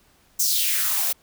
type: noise with high-pass filter sweep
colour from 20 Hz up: blue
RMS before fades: -22 dBFS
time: 0.39-1.13 s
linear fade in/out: 10 ms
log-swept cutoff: 6600 to 480 Hz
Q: 3.3
effects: pink hiss -59 dBFS RMS until 1.22 s